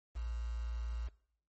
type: tone with quantisation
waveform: sine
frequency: 57.8 Hz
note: A#1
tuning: 14 cents flat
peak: -36 dBFS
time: 0.15-1.09 s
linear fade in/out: 20 ms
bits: 9
effects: noise-tail reverb RT60 0.6 s tail -20 dB re dry + MP3 32 kbps